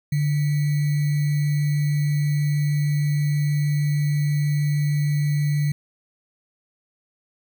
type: tone with sample-and-hold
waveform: sine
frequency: 146.83 Hz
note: D3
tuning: in tune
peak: -18 dBFS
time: 0.12-5.72 s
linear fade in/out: 5 ms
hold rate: 2100 Hz
effects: none